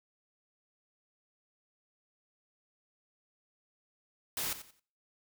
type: noise with echo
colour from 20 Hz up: white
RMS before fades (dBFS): -35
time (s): 4.37-4.53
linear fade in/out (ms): 2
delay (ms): 89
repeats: 3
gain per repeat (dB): -12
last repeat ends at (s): 4.797
effects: noise-tail reverb RT60 0.5 s tail -25 dB re dry